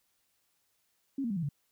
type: tone with pitch steps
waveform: sine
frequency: 273.6 / 232.7 / 197.99 / 168.42 / 143.27 Hz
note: C#4 / A#3 / G3 / E3 / D3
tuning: -23 / -3 / +18 / +37 / -43 cents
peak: -30 dBFS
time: 1.18-1.49 s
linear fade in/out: 5 ms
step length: 62 ms
effects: white hiss -75 dBFS RMS until 1.71 s